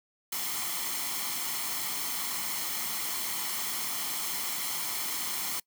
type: noise with comb filter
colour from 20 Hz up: white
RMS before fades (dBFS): -33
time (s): 0.32-5.6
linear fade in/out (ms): 5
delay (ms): 0.94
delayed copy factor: +0.55
effects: noise-tail reverb RT60 0.1 s tail -24 dB re dry + high-pass 200 Hz 12 dB/octave